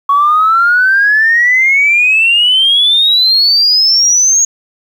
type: exponential sweep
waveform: sine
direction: up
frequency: 1111 to 6660 Hz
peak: -5 dBFS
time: 0.09-4.45 s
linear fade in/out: 5 ms
effects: tanh soft clip ceiling -1 dBFS + 7-bit